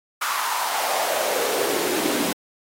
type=noise with high-pass filter sweep; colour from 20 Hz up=pink; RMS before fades=-24 dBFS; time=0.21-2.33 s; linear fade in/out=10 ms; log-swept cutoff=1200 to 260 Hz; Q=3.9; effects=AAC 48 kbps